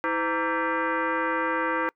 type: tone with frequency modulation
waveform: sine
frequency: 324.7 Hz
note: E4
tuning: 26 cents flat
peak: -23 dBFS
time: 0.04-1.89 s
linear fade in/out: 0 ms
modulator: 417 Hz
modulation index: 3.8
effects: noise-tail reverb RT60 0.1 s tail -25 dB re dry